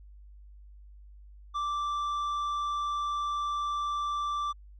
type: tone with tanh clipping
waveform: sine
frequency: 1172 Hz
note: D6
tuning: 4 cents flat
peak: -30 dBFS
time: 1.54-4.53 s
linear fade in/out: 20 ms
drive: 7 dB
effects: added 50 Hz sine -48 dBFS peak until 4.79 s